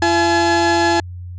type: tone pair together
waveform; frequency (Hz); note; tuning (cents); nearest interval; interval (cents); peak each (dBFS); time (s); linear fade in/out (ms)
30% pulse; 339.2 / 851; E4 / G#5; +50 / +42; octave + major third; 1592; -13; 0.02-1; 2
effects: added 89 Hz sine -28 dBFS peak until 1.38 s + resampled to 16000 Hz